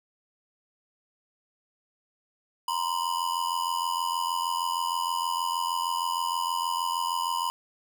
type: ring-modulated tone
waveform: square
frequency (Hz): 987.8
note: B5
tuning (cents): 0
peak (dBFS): -24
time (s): 2.68-7.5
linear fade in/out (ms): 0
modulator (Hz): 43.2
effects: none